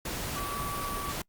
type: tone in noise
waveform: sine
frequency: 1146 Hz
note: D6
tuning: 43 cents flat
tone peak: -34 dBFS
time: 0.36-1.12 s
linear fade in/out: 5 ms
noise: pink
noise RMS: -35 dBFS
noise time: 0.05-1.22 s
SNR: -2 dB
effects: noise-tail reverb RT60 0.1 s tail -26 dB re dry + Opus 48 kbps